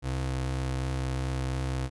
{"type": "ring-modulated tone", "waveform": "square", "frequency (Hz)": 98, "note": "G2", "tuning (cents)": 0, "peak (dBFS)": -26, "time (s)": [0.02, 1.9], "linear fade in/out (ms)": 50, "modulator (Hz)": 32.2, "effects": ["resampled to 24000 Hz"]}